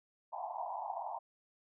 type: band-pass noise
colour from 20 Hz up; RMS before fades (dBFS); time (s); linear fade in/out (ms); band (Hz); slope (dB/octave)
pink; -41; 0.32-1.19; 10; 660 to 990; 96
effects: none